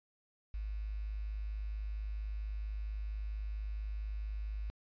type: tone with quantisation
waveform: sine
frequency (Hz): 52.2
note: G#1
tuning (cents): +10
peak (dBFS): -36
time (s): 0.54-4.7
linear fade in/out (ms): 0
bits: 10
effects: resampled to 11025 Hz